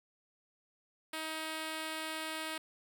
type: tone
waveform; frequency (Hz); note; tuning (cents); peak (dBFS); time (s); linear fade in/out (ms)
5% pulse; 316.4; D#4; +29; -26; 1.13-2.58; 5
effects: none